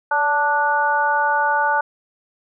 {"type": "harmonic tone with a mistuned harmonic", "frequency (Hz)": 293.7, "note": "D4", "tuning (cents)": 0, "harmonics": [2, 3, 4, 5], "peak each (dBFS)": [-26, -18, -26, -20], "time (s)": [0.11, 1.81], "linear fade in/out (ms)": 5, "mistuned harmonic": 2, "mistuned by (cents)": -31, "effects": []}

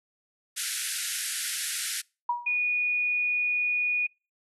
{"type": "band-pass noise", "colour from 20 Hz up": "white", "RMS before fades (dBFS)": -32, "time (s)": [0.56, 2.02], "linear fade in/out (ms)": 20, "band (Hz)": [1400, 12000], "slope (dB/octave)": 96}
{"type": "tone with exponential decay", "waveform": "sine", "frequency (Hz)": 961, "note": "B5", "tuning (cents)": -48, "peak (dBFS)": -21, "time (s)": [2.29, 2.58], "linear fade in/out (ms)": 5, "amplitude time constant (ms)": 62}
{"type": "tone", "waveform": "sine", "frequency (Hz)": 2459, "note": "D#7", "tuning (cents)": -21, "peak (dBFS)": -23, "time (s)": [2.46, 4.07], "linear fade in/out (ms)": 10}
{"effects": ["noise-tail reverb RT60 0.3 s tail -26 dB re dry"]}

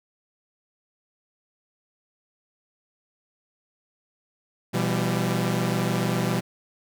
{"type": "chord", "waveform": "sawtooth", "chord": "E minor", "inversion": "second", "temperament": "equal with one note detuned", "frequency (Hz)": [123.47, 168.86, 196], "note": ["B2", "E3", "G3"], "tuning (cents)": [0, 42, 0], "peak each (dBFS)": -23, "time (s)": [4.73, 6.41], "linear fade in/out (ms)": 20, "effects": []}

